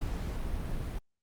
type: noise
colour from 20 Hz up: brown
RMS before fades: -34 dBFS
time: 0.01-0.99 s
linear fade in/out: 10 ms
effects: Opus 48 kbps